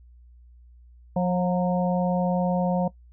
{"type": "harmonic tone with a mistuned harmonic", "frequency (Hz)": 179.5, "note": "F3", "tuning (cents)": 48, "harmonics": [1, 3, 4, 5], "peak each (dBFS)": [-22, -26, -30, -33], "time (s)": [1.16, 2.88], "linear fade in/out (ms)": 5, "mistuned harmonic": 5, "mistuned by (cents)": 43, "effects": ["noise-tail reverb RT60 0.1 s tail -19 dB re dry", "added 60 Hz sine -48 dBFS peak until 3.12 s"]}